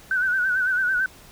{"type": "tone with vibrato", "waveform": "sine", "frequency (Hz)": 1505, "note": "F#6", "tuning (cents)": 29, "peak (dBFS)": -19, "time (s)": [0.11, 1.06], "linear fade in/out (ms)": 2, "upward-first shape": "sine", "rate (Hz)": 9, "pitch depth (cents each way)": 68, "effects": ["pink hiss -48 dBFS RMS until 1.31 s"]}